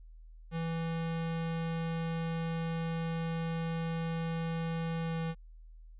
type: tone with pitch glide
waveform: square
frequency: 164.81 to 163.77 Hz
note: E3 to E3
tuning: 0 to -11 cents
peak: -33 dBFS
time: 0.51-5.35 s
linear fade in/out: 50 ms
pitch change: -11 cents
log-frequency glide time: 5.01-5.2 s
effects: added 40 Hz sine -49 dBFS peak until 5.99 s + resampled to 8000 Hz